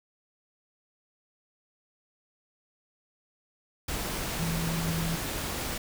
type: tone in noise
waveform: sine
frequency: 164.81 Hz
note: E3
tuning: in tune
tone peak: -29 dBFS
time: 4.39-5.16 s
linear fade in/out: 5 ms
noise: pink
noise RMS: -33 dBFS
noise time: 3.88-5.78 s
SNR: +1 dB
effects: none

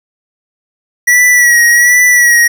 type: tone with vibrato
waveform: square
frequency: 1933 Hz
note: B6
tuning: 38 cents flat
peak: -5 dBFS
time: 1.07-2.48 s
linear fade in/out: 10 ms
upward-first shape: sine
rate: 1.3 Hz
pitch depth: 41 cents each way
effects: 7-bit

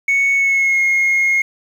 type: tone with pitch glide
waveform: sine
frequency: 2217 to 2150 Hz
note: C#7 to C7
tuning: 0 to +47 cents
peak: -10 dBFS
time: 0.08-1.42 s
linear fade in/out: 5 ms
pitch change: -53 cents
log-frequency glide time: 0.34-0.81 s
effects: tanh soft clip ceiling -10 dBFS + 7-bit

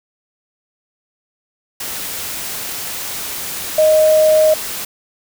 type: tone in noise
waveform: sine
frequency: 622.3 Hz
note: D#5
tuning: in tune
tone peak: -8 dBFS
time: 3.78-4.54 s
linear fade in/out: 5 ms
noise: white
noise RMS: -25 dBFS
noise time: 1.8-4.85 s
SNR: +14 dB
effects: none

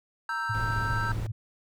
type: chord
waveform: triangle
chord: E diminished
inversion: second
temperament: equal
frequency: 932.3 / 1318.5 / 1568 Hz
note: Bb5 / E6 / G6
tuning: 0 / 0 / 0 cents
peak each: -33 / -31 / -30 dBFS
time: 0.29-1.12 s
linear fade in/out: 2 ms
type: tone with tremolo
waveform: sine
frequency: 110 Hz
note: A2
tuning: in tune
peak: -27 dBFS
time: 0.49-1.32 s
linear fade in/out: 10 ms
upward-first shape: triangle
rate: 15 Hz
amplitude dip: 60%
type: noise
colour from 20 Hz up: brown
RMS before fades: -34 dBFS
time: 0.54-1.27 s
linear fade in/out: 5 ms
effects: none

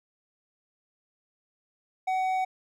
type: tone with hard clipping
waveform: sine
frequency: 751 Hz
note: F#5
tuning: 26 cents sharp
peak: -26 dBFS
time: 2.07-2.45 s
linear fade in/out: 10 ms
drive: 6 dB
effects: none

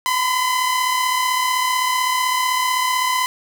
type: tone pair together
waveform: sawtooth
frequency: 982 / 1017.8 Hz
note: B5 / C6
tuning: -10 / -48 cents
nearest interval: minor second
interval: 62 cents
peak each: -21 / -14 dBFS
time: 0.06-3.26 s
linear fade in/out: 0 ms
effects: none

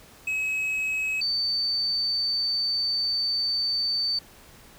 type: tone pair in turn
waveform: triangle / sine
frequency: 2559 / 4560 Hz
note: D#7 / C#8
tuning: +48 / +48 cents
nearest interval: minor seventh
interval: 1000 cents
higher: second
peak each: -23 dBFS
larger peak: neither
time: 0.27-1.21 / 1.21-4.19 s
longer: second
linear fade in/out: 5 ms
effects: pink hiss -51 dBFS RMS until 4.78 s

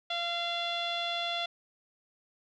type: tone with low-pass filter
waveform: sawtooth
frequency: 688 Hz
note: F5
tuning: 26 cents flat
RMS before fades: -33 dBFS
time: 0.1-1.46 s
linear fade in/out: 5 ms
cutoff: 3500 Hz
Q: 6.1
effects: none

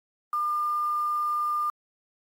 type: tone with quantisation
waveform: sine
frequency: 1203 Hz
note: D6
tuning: 41 cents sharp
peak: -24 dBFS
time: 0.33-1.7 s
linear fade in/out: 2 ms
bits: 8
effects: AAC 48 kbps

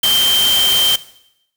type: tone in noise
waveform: sine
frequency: 3136 Hz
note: G7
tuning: in tune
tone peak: -12 dBFS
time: 0.03-0.96 s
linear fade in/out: 5 ms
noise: white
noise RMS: -19 dBFS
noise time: 0.03-0.96 s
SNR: +4 dB
effects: noise-tail reverb RT60 0.8 s tail -17 dB re dry

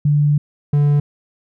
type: tone pair in turn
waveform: sine / triangle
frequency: 146.83 / 145.4 Hz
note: D3 / D3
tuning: 0 / -17 cents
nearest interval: unison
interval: 17 cents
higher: first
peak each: -11 / -9 dBFS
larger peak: second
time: 0.05-0.38 / 0.73-1 s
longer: first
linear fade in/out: 5 ms
effects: none

